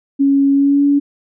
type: tone with pitch glide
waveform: sine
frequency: 277.2 to 284.3 Hz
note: C#4 to C#4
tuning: 0 to +44 cents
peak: -9 dBFS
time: 0.19-1 s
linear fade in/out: 20 ms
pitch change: +44 cents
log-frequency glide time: 0.52-0.84 s
effects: none